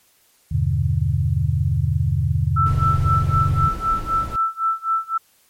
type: chord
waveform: sine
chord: E minor seventh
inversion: none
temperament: equal with one note detuned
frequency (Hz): 80.76 / 98 / 123.47 / 146.83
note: E2 / G2 / B2 / D3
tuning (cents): -35 / 0 / 0 / 0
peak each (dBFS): -22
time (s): 0.51-3.69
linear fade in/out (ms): 10
type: tone with tremolo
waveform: sine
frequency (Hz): 1327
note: E6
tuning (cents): +11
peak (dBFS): -15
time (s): 2.56-5.18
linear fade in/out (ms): 10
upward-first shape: sine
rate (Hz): 3.9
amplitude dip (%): 95
type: noise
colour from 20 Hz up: brown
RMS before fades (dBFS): -28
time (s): 2.66-4.36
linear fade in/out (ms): 2
effects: white hiss -58 dBFS RMS until 5.49 s + MP3 64 kbps